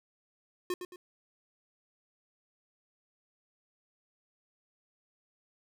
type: tone with echo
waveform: square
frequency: 359.7 Hz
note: F#4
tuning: 49 cents flat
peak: -31 dBFS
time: 0.7-0.74 s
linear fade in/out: 2 ms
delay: 110 ms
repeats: 2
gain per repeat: -8 dB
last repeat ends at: 0.96 s
effects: none